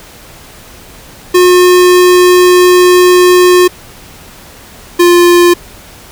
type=tone pair in turn; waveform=square; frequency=360.3 / 349.8 Hz; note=F#4 / F4; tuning=-46 / +3 cents; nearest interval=minor second; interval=51 cents; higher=first; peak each=-3 dBFS; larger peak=neither; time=1.34-3.68 / 4.99-5.54 s; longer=first; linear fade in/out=10 ms; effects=pink hiss -34 dBFS RMS until 6.11 s